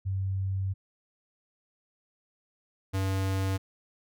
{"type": "tone pair in turn", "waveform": ["sine", "square"], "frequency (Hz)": [96, 96], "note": ["G2", "G2"], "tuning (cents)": [-36, -36], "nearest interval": "unison", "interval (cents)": 0, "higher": "neither", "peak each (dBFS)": -27, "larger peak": "neither", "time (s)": [[0.05, 0.74], [2.93, 3.58]], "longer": "first", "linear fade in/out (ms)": 20, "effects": []}